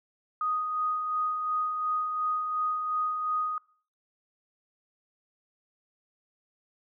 sine tone with tremolo, 1244.5 Hz, D#6, in tune, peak -25 dBFS, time 0.41-3.58 s, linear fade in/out 2 ms, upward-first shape sine, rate 2.8 Hz, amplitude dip 40%, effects noise-tail reverb RT60 0.5 s tail -24 dB re dry

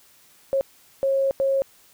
sine tone bursts at uneven times, 543 Hz, C#5, 36 cents flat, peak -18 dBFS, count 3, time 0.53-0.61 / 1.03-1.31 / 1.4-1.62 s, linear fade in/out 0 ms, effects white hiss -55 dBFS RMS until 1.93 s

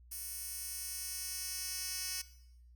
10% pulse tone with high-pass filter sweep, 370 Hz, F#4, in tune, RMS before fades -41 dBFS, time 0.11-2.22 s, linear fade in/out 10 ms, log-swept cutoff 9900 to 5000 Hz, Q 0.96, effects noise-tail reverb RT60 0.8 s tail -17 dB re dry + added 60 Hz sine -56 dBFS peak until 2.75 s

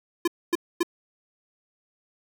square tone bursts, 343.5 Hz, F4, 29 cents flat, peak -20 dBFS, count 3, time 0.25-0.831 s, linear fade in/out 5 ms, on 27 ms, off 250 ms, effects none

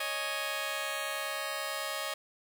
10% pulse chord, C# suspended second, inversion none, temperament just, 554.4 / 623.7 / 831.5 Hz, C#5 / D#5 / G#5, 0 / +4 / +2 cents, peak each -29 / -28 / -33 dBFS, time 0-2.14 s, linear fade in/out 5 ms, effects none

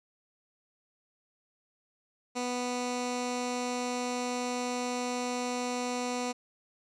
15% pulse tone with low-pass filter, 246.9 Hz, B3, in tune, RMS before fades -33 dBFS, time 2.35-6.33 s, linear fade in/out 20 ms, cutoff 7200 Hz, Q 2, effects none

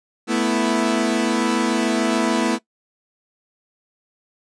sawtooth chord, A suspended second, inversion none, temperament equal, 220 / 246.9 / 329.6 Hz, A3 / B3 / E4, 0 / 0 / 0 cents, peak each -18 dBFS, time 0.27-2.59 s, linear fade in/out 50 ms, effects noise-tail reverb RT60 0.1 s tail -19 dB re dry + resampled to 22050 Hz

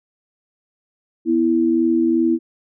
sine tone pair together, 246.9 / 329.6 Hz, B3 / E4, 0 / 0 cents, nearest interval perfect fourth, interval 500 cents, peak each -19 / -15 dBFS, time 1.25-2.39 s, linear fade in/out 50 ms, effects none

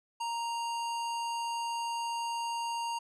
square tone, 932.3 Hz, A#5, in tune, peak -33 dBFS, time 0.2-2.99 s, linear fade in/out 10 ms, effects resampled to 22050 Hz

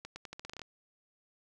accelerating click train, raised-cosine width 0.2 ms, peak -26 dBFS, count 11, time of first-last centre 0.05-0.617 s, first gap 110 ms, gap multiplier 0.84, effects none

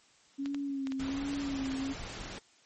sine tone with vibrato, 274.3 Hz, C#4, 18 cents flat, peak -32 dBFS, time 0.38-1.94 s, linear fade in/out 20 ms, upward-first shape sine, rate 1.3 Hz, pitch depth 50 cents each way
clicks, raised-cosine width 0.2 ms, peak -25 dBFS, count 9, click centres 0.459 / 0.546 / 0.871 / 0.921 / 1.337 / 1.417 / 1.591 / 1.658 / 1.719 s
pink noise, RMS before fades -42 dBFS, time 0.99-2.39 s, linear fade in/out 10 ms
effects white hiss -63 dBFS RMS until 2.65 s + MP3 32 kbps

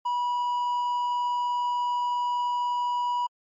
triangle tone, 975 Hz, B5, 23 cents flat, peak -22 dBFS, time 0.05-3.27 s, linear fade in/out 10 ms, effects MP3 32 kbps

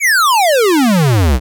square exponential sweep, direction down, 2349 to 57.4 Hz, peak -9 dBFS, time 0-1.4 s, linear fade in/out 50 ms, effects none

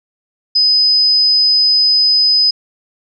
sine tone, 5020 Hz, D#8, 15 cents sharp, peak -8 dBFS, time 0.55-2.51 s, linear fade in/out 10 ms, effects none

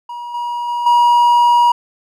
triangle tone with level steps, 958 Hz, A#5, 47 cents sharp, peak -23 / -17 / -15 / -6 dBFS, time 0.09-1.72 s, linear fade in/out 5 ms, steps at 0.34 / 0.68 / 0.86 s, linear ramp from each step 5 ms, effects none

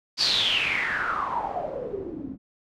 white noise with low-pass filter sweep, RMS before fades -27 dBFS, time 0.17-2.38 s, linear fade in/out 50 ms, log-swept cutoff 4900 to 230 Hz, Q 8.8, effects none

